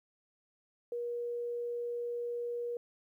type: tone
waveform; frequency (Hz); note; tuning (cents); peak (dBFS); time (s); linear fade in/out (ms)
sine; 477.7; A#4; +42; -34; 0.92-2.77; 2
effects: 12-bit